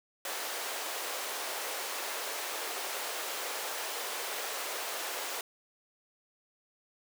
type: high-pass noise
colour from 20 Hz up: pink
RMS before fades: -37 dBFS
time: 0.25-5.41 s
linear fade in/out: 2 ms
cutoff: 450 Hz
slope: 24 dB/octave
effects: none